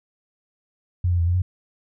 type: tone with pitch steps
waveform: sine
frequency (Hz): 89 / 87.6 / 84.5 / 88 / 91.4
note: F2 / F2 / E2 / F2 / F#2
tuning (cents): +33 / +6 / +43 / +14 / -21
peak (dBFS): -17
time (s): 1.04-1.42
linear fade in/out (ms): 5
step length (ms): 76
effects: none